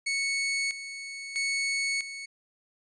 sawtooth tone with tremolo, 2213 Hz, C#7, 3 cents flat, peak -23 dBFS, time 0.06-2.26 s, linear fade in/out 10 ms, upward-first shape square, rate 0.77 Hz, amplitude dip 70%, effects resampled to 22050 Hz

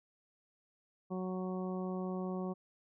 harmonic tone, 185 Hz, F#3, in tune, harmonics 1 / 2 / 3 / 4 / 5 / 6, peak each -37 / -41 / -46 / -48 / -53 / -50 dBFS, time 1.1-2.54 s, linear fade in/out 20 ms, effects none

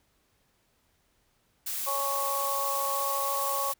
blue noise, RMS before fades -33 dBFS, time 1.66-3.74 s, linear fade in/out 10 ms
harmonic tone, 277.2 Hz, C#4, in tune, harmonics 2 / 3 / 4, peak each -35 / -37 / -30 dBFS, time 1.86-3.73 s, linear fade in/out 20 ms
effects pink hiss -70 dBFS RMS until 3.79 s

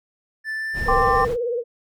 triangle tone with pitch glide, 1760 to 1799.1 Hz, A6 to A6, 0 to +38 cents, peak -23 dBFS, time 0.44-1.28 s, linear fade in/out 50 ms, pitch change +38 cents, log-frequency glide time 0.55-1.05 s
brown noise, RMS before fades -27 dBFS, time 0.73-1.37 s, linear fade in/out 50 ms
sine tone with vibrato, 479.3 Hz, A#4, 48 cents sharp, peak -21 dBFS, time 0.85-1.64 s, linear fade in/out 50 ms, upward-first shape triangle, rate 18 Hz, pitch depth 100 cents each way
sine chord, G suspended fourth, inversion none, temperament equal, 784 / 1046.5 / 1174.7 Hz, G5 / C6 / D6, 0 / 0 / 0 cents, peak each -21 dBFS, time 0.88-1.25 s, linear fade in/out 5 ms
effects none

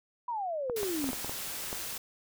sine exponential sweep, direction down, 997 to 250 Hz, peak -31 dBFS, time 0.28-1.11 s, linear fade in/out 5 ms
clicks, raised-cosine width 1 ms, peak -23 dBFS, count 8, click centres 0.698 / 0.831 / 1.042 / 1.09 / 1.132 / 1.246 / 1.295 / 1.729 s
white noise, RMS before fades -38 dBFS, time 0.76-1.98 s, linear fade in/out 5 ms
effects none

